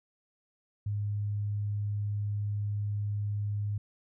sine tone, 103.2 Hz, G#2, 10 cents flat, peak -29 dBFS, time 0.86-3.78 s, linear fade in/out 5 ms, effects none

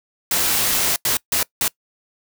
white noise bursts at uneven times, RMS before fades -19 dBFS, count 4, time 0.31-0.96 / 1.05-1.17 / 1.32-1.43 / 1.61-1.68 s, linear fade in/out 2 ms, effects noise-tail reverb RT60 0.1 s tail -23 dB re dry

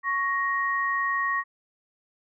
sine tone pair together, 1109.1 / 1877 Hz, C#6 / A#6, +1 / +11 cents, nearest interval major sixth, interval 910 cents, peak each -26 dBFS, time 0.03-1.44 s, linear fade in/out 50 ms, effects none

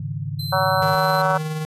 sine chord, Ab suspended fourth, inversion none, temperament equal with one note detuned, 103.83 / 138.59 / 156.37 Hz, Ab2 / Db3 / Eb3, 0 / 0 / +9 cents, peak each -30 / -28 / -30 dBFS, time 0-0.95 s, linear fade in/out 5 ms
45% pulse tone, 4079 Hz, C8, 45 cents flat, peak -29 dBFS, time 0.39-1.22 s, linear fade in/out 5 ms
harmonic tone, 188.3 Hz, F#3, 31 cents sharp, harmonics 3 / 4 / 5 / 6 / 7 / 8, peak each -22 / -23 / -24 / -25 / -25 / -26 dBFS, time 0.52-1.38 s, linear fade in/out 10 ms
square tone with tremolo, 155.56 Hz, D#3, in tune, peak -23 dBFS, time 0.82-1.65 s, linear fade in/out 0 ms, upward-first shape triangle, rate 19 Hz, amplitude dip 40%
effects resampled to 32000 Hz

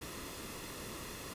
pink noise with comb filter, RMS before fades -45 dBFS, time 0.01-1.34 s, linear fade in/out 10 ms, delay 1.3 ms, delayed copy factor -0.5, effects resampled to 32000 Hz

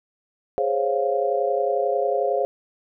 sine chord, Db major seventh, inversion second, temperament equal, 415.3 / 523.3 / 554.4 / 698.5 Hz, Ab4 / C5 / Db5 / F5, 0 / 0 / 0 / 0 cents, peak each -25 dBFS, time 0.58-2.45 s, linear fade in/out 0 ms, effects none

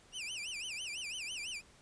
sawtooth tone with vibrato, 2676 Hz, E7, 25 cents sharp, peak -36 dBFS, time 0.12-1.62 s, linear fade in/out 50 ms, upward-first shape sine, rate 6 Hz, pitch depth 240 cents each way, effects pink hiss -62 dBFS RMS until 1.81 s + resampled to 22050 Hz

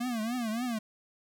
square tone with vibrato, 233.1 Hz, A#3, in tune, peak -31 dBFS, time 0-0.79 s, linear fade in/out 10 ms, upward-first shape triangle, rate 3.5 Hz, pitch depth 170 cents each way, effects none

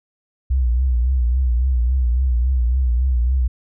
sine tone with vibrato, 62.3 Hz, B1, 16 cents sharp, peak -14 dBFS, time 0.5-3.48 s, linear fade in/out 10 ms, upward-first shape triangle, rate 3.6 Hz, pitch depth 120 cents each way, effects none

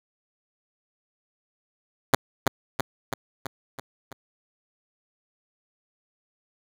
5% pulse tone with echo, 134.6 Hz, C3, 49 cents sharp, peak -3 dBFS, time 2.13-2.15 s, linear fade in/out 5 ms, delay 330 ms, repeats 6, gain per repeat -4 dB, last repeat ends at 4.13 s, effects none

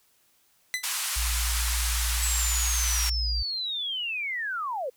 sawtooth tone with exponential decay, 2008 Hz, B6, 28 cents sharp, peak -19 dBFS, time 0.74-0.89 s, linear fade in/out 0 ms, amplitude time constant 32 ms
white band-pass noise, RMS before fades -30 dBFS, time 0.83-3.1 s, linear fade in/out 10 ms, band 890 to 12000 Hz, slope 24 dB/octave
sine tone, 58.27 Hz, A#1, in tune, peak -26 dBFS, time 1.16-3.43 s, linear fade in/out 10 ms
sine linear sweep, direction down, 7870 to 469.2 Hz, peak -28 dBFS, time 2.22-4.9 s, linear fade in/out 10 ms
effects white hiss -65 dBFS RMS until 4.96 s

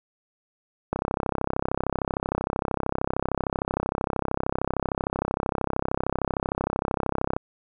click train, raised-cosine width 1 ms, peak -10 dBFS, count 214, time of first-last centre 0.93-7.365 s, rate 33.1 Hz, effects none

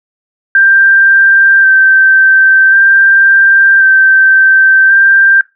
sine tone with vibrato, 1568 Hz, G6, in tune, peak -3 dBFS, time 0.55-5.41 s, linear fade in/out 2 ms, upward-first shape square, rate 0.46 Hz, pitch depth 14 cents each way, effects noise-tail reverb RT60 0.2 s tail -19 dB re dry

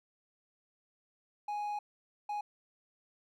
triangle tone bursts at uneven times, 830.6 Hz, G#5, in tune, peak -32 dBFS, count 2, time 1.48-1.79 / 2.29-2.41 s, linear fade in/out 5 ms, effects none

